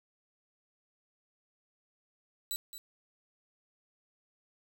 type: tone with echo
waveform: 15% pulse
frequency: 3951 Hz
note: B7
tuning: in tune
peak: -26 dBFS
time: 2.51-2.56 s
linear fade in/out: 0 ms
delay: 220 ms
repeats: 1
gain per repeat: -10 dB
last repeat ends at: 2.78 s
effects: none